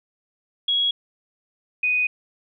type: tone pair in turn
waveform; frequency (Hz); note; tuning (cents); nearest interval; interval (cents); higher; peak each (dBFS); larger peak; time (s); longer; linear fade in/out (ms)
sine; 3322 / 2489; G#7 / D#7; 0 / 0; perfect fourth; 500; first; -18; neither; 0.68-0.91 / 1.83-2.07; second; 5
effects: none